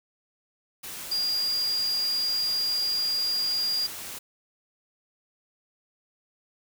sine tone in noise, 4817 Hz, D8, 43 cents sharp, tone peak -24 dBFS, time 1.11-3.87 s, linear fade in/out 10 ms, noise white, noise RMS -38 dBFS, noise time 0.83-4.19 s, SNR +11 dB, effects none

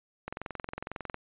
click train, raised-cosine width 0.5 ms, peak -21 dBFS, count 20, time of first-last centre 0.28-1.144 s, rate 22 Hz, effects resampled to 8000 Hz

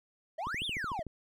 triangle exponential two-way sweep, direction up then down, 597 to 3729 to 597 Hz, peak -32 dBFS, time 0.38-1.03 s, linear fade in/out 10 ms, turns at 0.65 s
click train, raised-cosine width 3 ms, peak -29 dBFS, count 9, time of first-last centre 0.47-1.067 s, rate 13.4 Hz
effects none

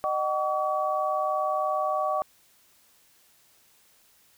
sine tone cluster, 614 / 757 / 1137 Hz, D#5 / F#5 / C#6, -23 / +39 / +44 cents, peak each -28 / -29 / -28 dBFS, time 0.04-2.22 s, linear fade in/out 0 ms, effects white hiss -61 dBFS RMS until 4.37 s

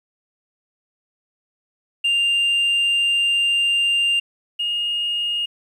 sine tone pair in turn, 2794 / 2851 Hz, F7 / F7, 0 / +35 cents, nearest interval unison, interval 35 cents, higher second, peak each -13 / -19 dBFS, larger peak first, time 2.04-4.2 / 4.59-5.46 s, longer first, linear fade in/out 10 ms, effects tanh soft clip ceiling -15 dBFS + 9-bit

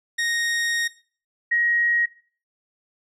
sawtooth / sine tone pair in turn, 1864.7 / 1889.6 Hz, A#6 / A#6, 0 / +23 cents, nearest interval unison, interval 23 cents, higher second, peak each -18 dBFS, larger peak neither, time 0.18-0.88 / 1.51-2.06 s, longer first, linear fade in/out 10 ms, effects noise-tail reverb RT60 0.4 s tail -17 dB re dry + low-pass 9000 Hz 12 dB/octave

